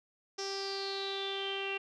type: tone with low-pass filter sweep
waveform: sawtooth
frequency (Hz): 392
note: G4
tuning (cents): 0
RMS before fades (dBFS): -37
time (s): 0.38-1.78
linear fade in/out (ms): 10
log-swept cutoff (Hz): 5600 to 2700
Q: 9.7
effects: none